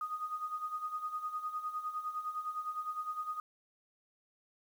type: tone with tremolo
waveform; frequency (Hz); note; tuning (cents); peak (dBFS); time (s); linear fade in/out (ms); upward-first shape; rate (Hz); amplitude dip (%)
sine; 1241; D#6; -5; -33; 0.01-3.4; 2; sine; 9.8; 70
effects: 10-bit